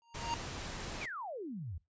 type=tone with exponential growth; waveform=square; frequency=932.3 Hz; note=A#5; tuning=in tune; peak=-31 dBFS; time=0.02-0.34 s; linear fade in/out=0 ms; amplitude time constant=68 ms
type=noise; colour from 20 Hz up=pink; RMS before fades=-42 dBFS; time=0.14-1.06 s; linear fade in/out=10 ms
type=exponential sweep; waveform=sine; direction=down; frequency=2533 to 73.42 Hz; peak=-39 dBFS; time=1.01-1.78 s; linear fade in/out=5 ms
effects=noise-tail reverb RT60 0.2 s tail -19 dB re dry + resampled to 16000 Hz